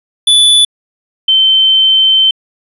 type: tone pair in turn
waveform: square / sine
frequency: 3472 / 3093 Hz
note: A7 / G7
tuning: -24 / -24 cents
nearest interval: major second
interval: 200 cents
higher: first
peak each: -5 dBFS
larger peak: neither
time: 0.27-0.65 / 1.28-2.31 s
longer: second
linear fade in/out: 5 ms
effects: resampled to 32000 Hz